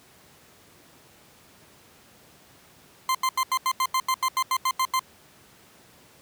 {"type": "tone bursts", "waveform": "40% pulse", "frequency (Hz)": 1042, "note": "C6", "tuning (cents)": -7, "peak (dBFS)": -20, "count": 14, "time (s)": [3.09, 4.994], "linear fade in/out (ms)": 2, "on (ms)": 58, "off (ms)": 84, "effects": ["pink hiss -54 dBFS RMS until 6.21 s", "high-pass 100 Hz 12 dB/octave"]}